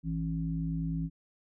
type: harmonic tone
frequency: 54.4 Hz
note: A1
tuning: 19 cents flat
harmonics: 1 / 3 / 5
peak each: -38 / -31 / -38 dBFS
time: 0.03-1.1 s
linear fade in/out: 50 ms
effects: none